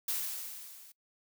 blue noise with level ramp, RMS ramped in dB -32 to -55 dBFS, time 0.08-0.92 s, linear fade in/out 5 ms, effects noise-tail reverb RT60 0.1 s tail -22 dB re dry

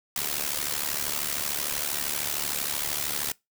white noise with amplitude modulation, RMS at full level -26 dBFS, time 0.16-3.32 s, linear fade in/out 2 ms, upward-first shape sine, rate 73 Hz, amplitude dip 80%, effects noise-tail reverb RT60 0.2 s tail -23 dB re dry

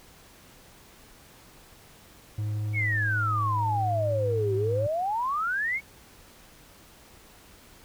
triangle tone, 105.8 Hz, G#2, 33 cents sharp, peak -25 dBFS, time 2.38-4.87 s, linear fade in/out 5 ms
sine exponential two-way sweep, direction down then up, 2262 to 375.7 to 2262 Hz, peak -25 dBFS, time 2.73-5.81 s, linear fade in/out 50 ms, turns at 4.55 s
effects pink hiss -53 dBFS RMS until 7.84 s

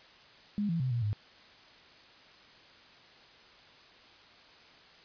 sine tone with pitch steps, 206.2 / 167.3 / 129.1 / 119.2 / 104.6 Hz, G#3 / E3 / C3 / A#2 / G#2, -12 / +26 / -23 / +39 / +13 cents, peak -28 dBFS, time 0.58-1.13 s, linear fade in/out 0 ms, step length 110 ms, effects white hiss -56 dBFS RMS until 5.04 s + resampled to 11025 Hz

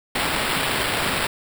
white noise with sample-and-hold, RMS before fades -23 dBFS, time 0.15-1.27 s, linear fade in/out 5 ms, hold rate 6300 Hz, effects none

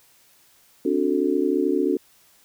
sine chord, D dominant seventh, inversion third, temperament just, 264.3 / 293.7 / 367.1 / 440.5 Hz, C4 / D4 / F#4 / A4, +18 / 0 / -14 / +2 cents, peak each -26 / -23 / -23 / -26 dBFS, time 0.85-1.97 s, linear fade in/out 5 ms, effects white hiss -57 dBFS RMS until 2.44 s

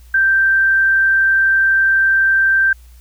sine tone, 1568 Hz, G6, in tune, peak -10 dBFS, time 0.14-2.73 s, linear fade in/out 5 ms, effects added 60 Hz sine -39 dBFS peak until 3 s + white hiss -53 dBFS RMS until 3 s

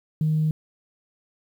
sine tone, 155.56 Hz, D#3, in tune, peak -18 dBFS, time 0.21-0.51 s, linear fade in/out 2 ms, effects tanh soft clip ceiling -14 dBFS + 9-bit

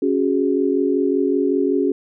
sine chord, C# suspended fourth, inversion none, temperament equal, 277.2 / 370 / 415.3 Hz, C#4 / F#4 / G#4, 0 / 0 / 0 cents, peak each -19 / -20 / -21 dBFS, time 0.02-1.92 s, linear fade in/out 5 ms, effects none

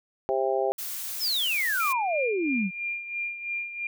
harmonic tone, 132.7 Hz, C3, 25 cents sharp, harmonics 3 / 4 / 5 / 6, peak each -27 / -28 / -29 / -30 dBFS, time 0.29-0.72 s, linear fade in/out 0 ms
blue noise, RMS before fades -34 dBFS, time 0.78-1.93 s, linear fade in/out 10 ms
sine exponential sweep, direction down, 5588 to 174.61 Hz, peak -24 dBFS, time 1.19-2.71 s, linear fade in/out 50 ms
sine tone with tremolo, 2398 Hz, D7, 36 cents sharp, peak -27 dBFS, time 1.8-3.87 s, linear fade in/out 2 ms, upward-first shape sine, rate 3 Hz, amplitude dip 65%
effects none

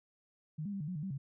sine tone with pitch steps, 154.4 / 203.1 / 196.7 / 148.8 / 182.7 / 149.1 / 192.8 / 137.6 Hz, D#3 / G#3 / G3 / D3 / F#3 / D3 / G3 / C#3, -13 / -38 / +6 / +23 / -22 / +27 / -28 / -12 cents, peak -36 dBFS, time 0.58-1.18 s, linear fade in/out 10 ms, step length 75 ms, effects none

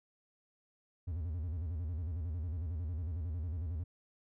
triangle tone with vibrato, 82.3 Hz, E2, 2 cents flat, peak -33 dBFS, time 1.07-3.84 s, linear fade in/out 10 ms, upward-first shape square, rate 11 Hz, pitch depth 140 cents each way, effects none

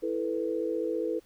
sine chord, E suspended fourth, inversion none, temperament just, 329.6 / 439.5 / 494.4 Hz, E4 / A4 / B4, 0 / -2 / +2 cents, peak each -32 dBFS, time 0.02-1.2 s, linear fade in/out 20 ms, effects pink hiss -63 dBFS RMS until 1.25 s

